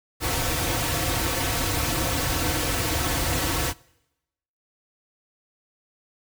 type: noise with comb filter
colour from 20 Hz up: pink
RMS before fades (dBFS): -25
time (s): 0.2-3.74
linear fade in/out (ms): 50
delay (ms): 4.9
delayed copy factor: -0.9
effects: noise-tail reverb RT60 0.9 s tail -24 dB re dry